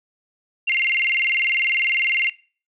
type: tone with vibrato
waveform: sine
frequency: 2416 Hz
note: D7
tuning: 48 cents sharp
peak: -17 dBFS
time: 0.67-2.3 s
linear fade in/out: 10 ms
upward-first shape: square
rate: 20 Hz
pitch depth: 230 cents each way
effects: noise-tail reverb RT60 0.4 s tail -21 dB re dry